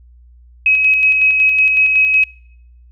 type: tone with tremolo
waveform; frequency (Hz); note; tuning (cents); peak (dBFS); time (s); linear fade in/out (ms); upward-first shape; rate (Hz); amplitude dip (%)
sine; 2548; D#7; +41; -8; 0.66-2.24; 2; square; 5.4; 35
effects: noise-tail reverb RT60 0.8 s tail -26 dB re dry + added 60 Hz sine -41 dBFS peak until 2.91 s